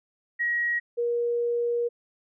sine tone pair in turn, 1900 / 475 Hz, A#6 / A#4, +33 / +33 cents, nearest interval 2 octaves, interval 2400 cents, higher first, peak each -23 dBFS, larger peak neither, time 0.39-0.8 / 0.97-1.89 s, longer second, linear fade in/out 20 ms, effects none

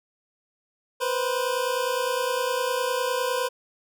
25% pulse tone pair together, 488.2 / 518 Hz, B4 / C5, -20 / -17 cents, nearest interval minor second, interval 103 cents, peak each -23 dBFS, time 1-3.49 s, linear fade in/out 20 ms, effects none

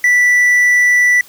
triangle tone, 1968 Hz, B6, 7 cents flat, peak -6 dBFS, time 0.04-1.21 s, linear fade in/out 2 ms, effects white hiss -42 dBFS RMS until 1.28 s

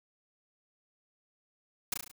white noise with echo, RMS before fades -31 dBFS, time 1.92-1.94 s, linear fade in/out 5 ms, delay 35 ms, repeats 5, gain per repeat -4 dB, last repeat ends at 2.115 s, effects none

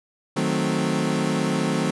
30% pulse chord, D# diminished seventh, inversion none, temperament equal, 155.56 / 185 / 220 / 261.6 Hz, D#3 / F#3 / A3 / C4, 0 / 0 / 0 / 0 cents, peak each -24 dBFS, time 0.36-1.91 s, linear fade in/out 10 ms, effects resampled to 24000 Hz

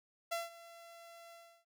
sawtooth tone with ADSR envelope, 677 Hz, E5, 46 cents sharp, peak -30 dBFS, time 0.31-1.65 s, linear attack 14 ms, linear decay 170 ms, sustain -19 dB, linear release 320 ms, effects none

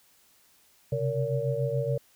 sine tone cluster, 129.2 / 136.2 / 463.7 / 569 Hz, C3 / C#3 / A#4 / C#5, -21 / -30 / -9 / +45 cents, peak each -31 dBFS, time 0.92-1.98 s, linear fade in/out 5 ms, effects white hiss -62 dBFS RMS until 2.15 s

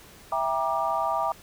sine chord, E half-diminished seventh, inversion none, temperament just, 659.3 / 791.1 / 949.3 / 1186.7 Hz, E5 / G5 / Bb5 / D6, 0 / +16 / +31 / +18 cents, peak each -29 dBFS, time 0.32-1.32 s, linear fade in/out 2 ms, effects pink hiss -50 dBFS RMS until 1.42 s

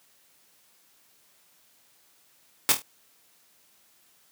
white noise with echo, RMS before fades -19 dBFS, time 2.69-2.72 s, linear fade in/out 0 ms, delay 25 ms, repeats 4, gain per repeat -7 dB, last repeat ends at 2.82 s, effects white hiss -62 dBFS RMS until 4.31 s + high-pass 100 Hz 12 dB/octave

